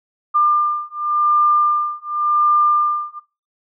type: beating tone pair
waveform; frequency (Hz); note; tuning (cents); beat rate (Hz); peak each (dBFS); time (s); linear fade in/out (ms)
sine; 1197 / 1197.9; D6 / D6; +33 / +34; 0.9; -17; 0.34-3.2; 20
effects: noise-tail reverb RT60 0.3 s tail -21 dB re dry